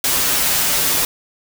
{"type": "noise with comb filter", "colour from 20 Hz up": "white", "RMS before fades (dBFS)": -17, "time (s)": [0.04, 1.05], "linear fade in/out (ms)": 2, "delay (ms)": 9.3, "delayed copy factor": -0.95, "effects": []}